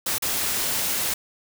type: noise with dropouts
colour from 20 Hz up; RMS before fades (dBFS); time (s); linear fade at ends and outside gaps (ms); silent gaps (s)
white; -25; 0.06-1.14; 5; 0.183-0.222
effects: none